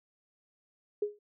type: tone with exponential decay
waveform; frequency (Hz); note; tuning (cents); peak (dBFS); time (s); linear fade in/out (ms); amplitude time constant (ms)
sine; 415.3; G#4; 0; -24; 1.02-1.19; 5; 35
effects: none